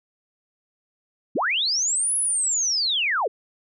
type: linear two-way sweep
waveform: sine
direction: up then down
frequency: 131.6 to 10630 to 354.3 Hz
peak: -20 dBFS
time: 1.35-3.28 s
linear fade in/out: 10 ms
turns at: 2.16 s
effects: none